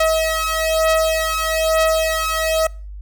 sawtooth beating tone pair, 640 / 641.1 Hz, D#5 / E5, +49 / -48 cents, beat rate 1.1 Hz, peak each -15 dBFS, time 0-2.67 s, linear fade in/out 5 ms, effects noise-tail reverb RT60 0.4 s tail -25 dB re dry + added 50 Hz sine -30 dBFS peak until 3.01 s

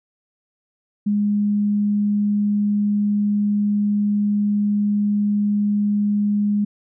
sine tone, 206.2 Hz, G#3, 12 cents flat, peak -16 dBFS, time 1.06-6.65 s, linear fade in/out 10 ms, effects none

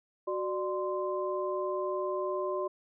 sine tone cluster, 372 / 595 / 1039 Hz, F#4 / D5 / C6, +9 / +22 / -12 cents, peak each -33 / -34 / -36 dBFS, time 0.27-2.68 s, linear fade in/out 10 ms, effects none

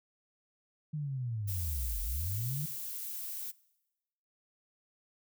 sine linear two-way sweep, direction down then up, 155.56 to 44.74 to 155.56 Hz, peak -33 dBFS, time 0.93-2.66 s, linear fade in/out 10 ms, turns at 2.01 s
violet noise, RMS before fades -40 dBFS, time 1.47-3.52 s, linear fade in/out 20 ms
effects noise-tail reverb RT60 1.0 s tail -22 dB re dry

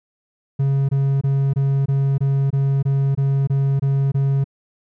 triangle tone bursts, 137.5 Hz, C#3, 14 cents flat, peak -13 dBFS, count 12, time 0.59-4.443 s, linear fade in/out 10 ms, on 300 ms, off 23 ms, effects none

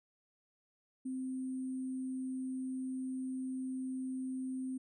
sine tone with sample-and-hold, 259.7 Hz, C4, 13 cents flat, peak -36 dBFS, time 1.05-4.78 s, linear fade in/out 10 ms, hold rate 8820 Hz, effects resampled to 32000 Hz

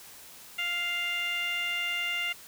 15% pulse tone with band-pass filter, 698.5 Hz, F5, in tune, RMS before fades -31 dBFS, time 0.58-2.33 s, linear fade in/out 10 ms, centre 2500 Hz, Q 5, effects white hiss -49 dBFS RMS until 2.47 s

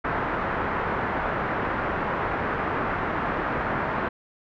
white low-pass noise, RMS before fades -27 dBFS, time 0.04-4.09 s, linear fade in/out 10 ms, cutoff 1600 Hz, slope 24 dB/octave, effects none

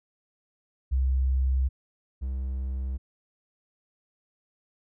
sine / triangle tone pair in turn, 65.41 / 65.41 Hz, C2 / C2, 0 / 0 cents, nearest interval unison, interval 0 cents, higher neither, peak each -21 / -26 dBFS, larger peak first, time 0.91-1.69 / 2.21-2.98 s, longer first, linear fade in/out 20 ms, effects none

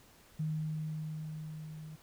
sine tone with level ramp, 155.56 Hz, D#3, in tune, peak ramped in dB -31 to -44 dBFS, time 0.39-1.96 s, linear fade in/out 10 ms, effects pink hiss -61 dBFS RMS until 2.02 s

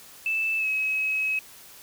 sine tone with pitch glide, 2637 to 2559 Hz, E7 to D#7, 0 to +48 cents, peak -23 dBFS, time 0.26-1.39 s, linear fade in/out 2 ms, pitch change -52 cents, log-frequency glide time 0.58-0.67 s, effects white hiss -48 dBFS RMS until 1.82 s

